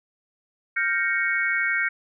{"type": "chord", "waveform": "sine", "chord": "G half-diminished seventh", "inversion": "third", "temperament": "equal", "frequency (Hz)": [1396.9, 1568, 1864.7, 2217], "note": ["F6", "G6", "Bb6", "Db7"], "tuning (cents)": [0, 0, 0, 0], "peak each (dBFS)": [-29, -26, -27, -25], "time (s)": [0.76, 1.89], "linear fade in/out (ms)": 10, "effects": []}